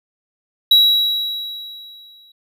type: tone with exponential decay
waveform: triangle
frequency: 3882 Hz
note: B7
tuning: 31 cents flat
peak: -5 dBFS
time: 0.71-2.32 s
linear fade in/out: 5 ms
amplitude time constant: 350 ms
effects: none